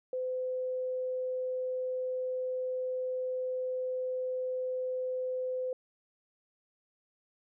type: tone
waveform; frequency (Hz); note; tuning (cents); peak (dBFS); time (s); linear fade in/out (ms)
sine; 510; C5; -44; -31; 0.13-5.73; 2
effects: none